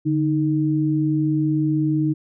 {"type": "tone pair together", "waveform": "sine", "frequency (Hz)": [146.9, 311.1], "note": ["D3", "D#4"], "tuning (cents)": [1, 0], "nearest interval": "octave + minor second", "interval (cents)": 1299, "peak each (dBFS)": [-21, -19], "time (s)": [0.05, 2.14], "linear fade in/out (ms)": 20, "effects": []}